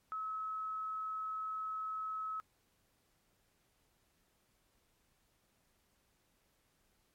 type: tone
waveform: sine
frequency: 1289 Hz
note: E6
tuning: 39 cents flat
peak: -37 dBFS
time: 0.12-2.4 s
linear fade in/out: 0 ms
effects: pink hiss -75 dBFS RMS until 7.14 s + MP3 64 kbps